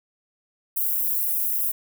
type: high-pass noise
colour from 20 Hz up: white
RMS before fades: -24 dBFS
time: 0.76-1.72 s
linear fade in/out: 10 ms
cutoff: 12000 Hz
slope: 24 dB/octave
effects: none